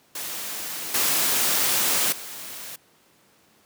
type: noise with level steps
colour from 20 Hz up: white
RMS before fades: -32 / -22 / -37 dBFS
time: 0.15-2.76 s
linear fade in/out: 5 ms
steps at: 0.94 / 2.12 s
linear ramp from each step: 5 ms
effects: pink hiss -59 dBFS RMS until 3.65 s + high-pass 150 Hz 12 dB/octave